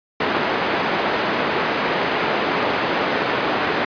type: band-pass noise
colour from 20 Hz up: pink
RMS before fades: -21 dBFS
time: 0.2-3.85 s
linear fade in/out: 5 ms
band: 300 to 2400 Hz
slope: 12 dB/octave
effects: resampled to 11025 Hz